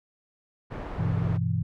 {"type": "low-pass noise", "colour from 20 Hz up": "pink", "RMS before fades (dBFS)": -36, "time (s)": [0.7, 1.38], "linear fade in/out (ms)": 20, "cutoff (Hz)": 1300, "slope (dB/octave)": 12}
{"type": "chord", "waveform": "sine", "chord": "E minor", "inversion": "first", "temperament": "just", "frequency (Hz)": [98.89, 123.61, 164.81], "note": ["G2", "B2", "E3"], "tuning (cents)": [16, 2, 0], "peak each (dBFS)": -28, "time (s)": [0.98, 1.63], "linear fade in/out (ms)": 10}
{"effects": []}